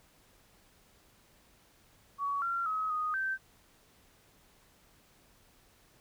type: tone with pitch steps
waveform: sine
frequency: 1127 / 1373 / 1275 / 1242 / 1554 Hz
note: C#6 / F6 / D#6 / D#6 / G6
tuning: +28 / -30 / +42 / -3 / -16 cents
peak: -30 dBFS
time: 2.18-3.38 s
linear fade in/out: 50 ms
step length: 240 ms
effects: pink hiss -64 dBFS RMS until 6 s